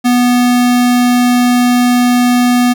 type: tone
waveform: square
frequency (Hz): 245.5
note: B3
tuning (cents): -10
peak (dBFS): -8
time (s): 0.04-2.74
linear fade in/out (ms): 20
effects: none